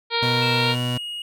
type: harmonic tone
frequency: 465.7 Hz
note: A#4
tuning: 2 cents flat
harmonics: 1 / 2 / 3 / 4 / 5 / 6 / 7 / 8 / 9 / 10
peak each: -27 / -26 / -30 / -33 / -28 / -37 / -28 / -29 / -27 / -36 dBFS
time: 0.1-0.76 s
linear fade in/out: 50 ms
type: tone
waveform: 30% pulse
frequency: 123.6 Hz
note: B2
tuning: 2 cents sharp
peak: -20 dBFS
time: 0.22-0.98 s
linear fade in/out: 10 ms
type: tone with pitch glide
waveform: triangle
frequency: 2637 to 2876 Hz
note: E7 to F#7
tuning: 0 to -50 cents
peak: -27 dBFS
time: 0.42-1.22 s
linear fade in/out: 2 ms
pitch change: +150 cents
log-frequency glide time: 0.52-0.79 s
effects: none